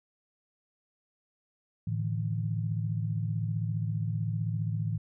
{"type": "tone cluster", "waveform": "sine", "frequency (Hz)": [109.7, 148.6, 163.9], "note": ["A2", "D3", "E3"], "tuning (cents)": [-5, 21, -10], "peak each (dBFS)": [-30, -36, -34], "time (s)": [1.87, 4.98], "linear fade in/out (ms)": 5, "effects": []}